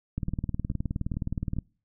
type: two click trains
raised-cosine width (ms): 5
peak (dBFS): -17 / -23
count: 28 / 4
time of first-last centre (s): 0.18-1.586 / 0.29-1.567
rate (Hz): 19.2 / 2.35
effects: noise-tail reverb RT60 0.4 s tail -25 dB re dry